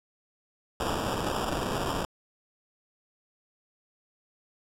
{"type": "noise with sample-and-hold", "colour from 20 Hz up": "white", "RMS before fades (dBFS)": -30, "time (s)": [0.8, 2.05], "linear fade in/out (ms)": 2, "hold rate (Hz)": 2100, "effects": ["low-pass 12000 Hz 12 dB/octave"]}